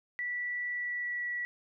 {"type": "tone with pitch glide", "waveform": "sine", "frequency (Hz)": [1958, 1942.2], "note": ["B6", "B6"], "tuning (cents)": [-15, -29], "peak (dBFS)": -32, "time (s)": [0.19, 1.45], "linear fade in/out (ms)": 0, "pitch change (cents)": -14, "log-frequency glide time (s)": [0.69, 1.27], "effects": []}